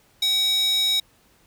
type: tone with high-pass filter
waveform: square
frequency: 761 Hz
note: F#5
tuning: 48 cents sharp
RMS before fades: -21 dBFS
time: 0.22-1 s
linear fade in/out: 5 ms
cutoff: 3800 Hz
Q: 5
effects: pink hiss -59 dBFS RMS until 1.46 s